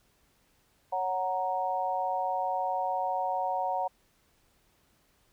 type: chord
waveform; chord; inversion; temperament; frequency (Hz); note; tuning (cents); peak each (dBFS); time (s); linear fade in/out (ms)
sine; F# major; second; equal; 554.4 / 740 / 932.3; C#5 / F#5 / A#5; 0 / 0 / 0; -35 / -30 / -32; 0.92-3.88; 10
effects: pink hiss -68 dBFS RMS until 5.32 s